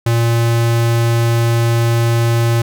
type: tone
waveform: square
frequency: 116.54 Hz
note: A#2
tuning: in tune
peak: -12 dBFS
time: 0.06-2.62 s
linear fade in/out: 5 ms
effects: none